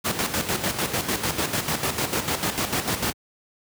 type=noise with tremolo; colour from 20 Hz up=pink; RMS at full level=-23 dBFS; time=0.04-3.13 s; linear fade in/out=20 ms; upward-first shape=square; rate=6.7 Hz; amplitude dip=60%; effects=high-pass 100 Hz 12 dB/octave